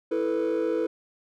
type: chord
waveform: triangle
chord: E suspended fourth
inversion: none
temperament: equal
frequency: 329.6 / 440 / 493.9 Hz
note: E4 / A4 / B4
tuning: 0 / 0 / 0 cents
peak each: -25 dBFS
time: 0.11-0.87 s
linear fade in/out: 10 ms
effects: tanh soft clip ceiling -17 dBFS